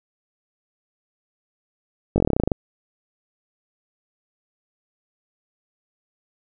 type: slowing click train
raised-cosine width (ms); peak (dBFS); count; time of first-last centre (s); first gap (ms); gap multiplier
2; -5; 13; 2.16-2.518; 20; 1.07
effects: none